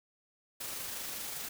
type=noise with amplitude modulation; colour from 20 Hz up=white; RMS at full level=-39 dBFS; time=0.6-1.49 s; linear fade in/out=10 ms; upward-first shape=sine; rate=25.1 Hz; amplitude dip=25%; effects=none